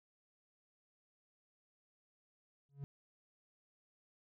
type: tone with exponential growth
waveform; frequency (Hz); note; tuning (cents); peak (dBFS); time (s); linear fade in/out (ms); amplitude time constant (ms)
triangle; 140.3; C#3; +21; -36; 2.69-2.84; 0; 32
effects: none